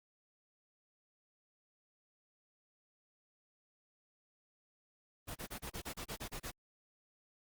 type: noise bursts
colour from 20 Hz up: pink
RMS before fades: -43 dBFS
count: 11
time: 5.27-6.516 s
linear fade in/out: 20 ms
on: 86 ms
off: 30 ms
effects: Opus 24 kbps